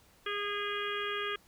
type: harmonic tone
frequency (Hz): 409.8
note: G#4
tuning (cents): -23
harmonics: 1 / 3 / 4 / 5 / 6 / 7 / 8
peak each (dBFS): -38 / -38 / -39 / -43 / -43 / -44 / -41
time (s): 0.26-1.36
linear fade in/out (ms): 5
effects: pink hiss -63 dBFS RMS until 1.47 s